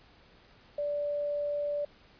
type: tone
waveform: sine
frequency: 583 Hz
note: D5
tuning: 13 cents flat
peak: -29 dBFS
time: 0.78-1.85 s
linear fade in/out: 5 ms
effects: pink hiss -59 dBFS RMS until 2.19 s + resampled to 11025 Hz